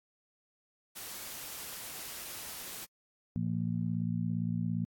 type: noise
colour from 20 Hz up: white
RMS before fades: -43 dBFS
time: 0.95-2.86 s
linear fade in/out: 20 ms
type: harmonic tone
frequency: 57.5 Hz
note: A#1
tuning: 23 cents flat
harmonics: 2 / 3 / 4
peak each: -35 / -33 / -36 dBFS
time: 3.36-4.85 s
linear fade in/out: 0 ms
effects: AAC 64 kbps